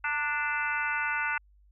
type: harmonic tone with a mistuned harmonic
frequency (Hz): 293.7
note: D4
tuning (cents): 0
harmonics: 3 / 4 / 5 / 6 / 7 / 8 / 9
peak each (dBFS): -35 / -38 / -30 / -41 / -35 / -42 / -36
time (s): 0.04-1.38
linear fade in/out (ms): 5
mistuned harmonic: 3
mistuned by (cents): +32
effects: added 50 Hz sine -57 dBFS peak until 1.71 s